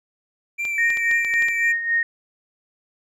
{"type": "tone with vibrato", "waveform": "triangle", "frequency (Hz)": 2349, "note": "D7", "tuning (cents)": 0, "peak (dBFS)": -21, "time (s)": [0.58, 1.73], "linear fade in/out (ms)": 20, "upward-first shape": "triangle", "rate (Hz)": 3.8, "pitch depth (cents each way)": 22}
{"type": "clicks", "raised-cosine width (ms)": 0.2, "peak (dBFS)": -17, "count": 8, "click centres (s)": [0.652, 0.903, 0.972, 1.113, 1.248, 1.339, 1.423, 1.485]}
{"type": "tone with tremolo", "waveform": "sine", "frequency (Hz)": 1855, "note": "A#6", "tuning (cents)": -9, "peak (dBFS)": -16, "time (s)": [0.78, 2.03], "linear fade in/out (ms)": 2, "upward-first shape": "sine", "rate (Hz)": 3.6, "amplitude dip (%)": 65}
{"effects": []}